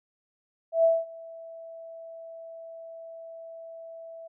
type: tone with ADSR envelope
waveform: sine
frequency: 659 Hz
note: E5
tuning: 1 cent flat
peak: -16 dBFS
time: 0.72-4.28 s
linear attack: 120 ms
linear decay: 210 ms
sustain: -24 dB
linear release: 13 ms
effects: none